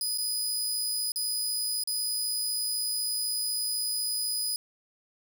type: tone with dropouts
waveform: 20% pulse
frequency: 4978 Hz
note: D#8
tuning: in tune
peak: -22 dBFS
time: 0.01-4.56 s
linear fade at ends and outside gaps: 1 ms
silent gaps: 0.176-0.183 / 1.119-1.159 / 1.837-1.874 s
effects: none